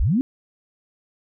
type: linear sweep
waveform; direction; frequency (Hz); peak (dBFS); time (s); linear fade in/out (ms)
sine; up; 34.65 to 280; -16; 0-0.21; 0
effects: none